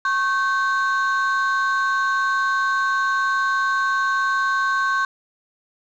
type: ring-modulated tone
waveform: triangle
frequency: 1318.5 Hz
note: E6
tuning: in tune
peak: -13 dBFS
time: 0.05-5.05 s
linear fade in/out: 2 ms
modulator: 225 Hz
effects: resampled to 16000 Hz + 7-bit